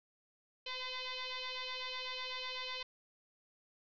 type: tone with frequency modulation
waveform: sine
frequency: 514 Hz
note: C5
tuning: 31 cents flat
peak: -39 dBFS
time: 0.66-2.83 s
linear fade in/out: 5 ms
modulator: 510 Hz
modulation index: 7.9
effects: none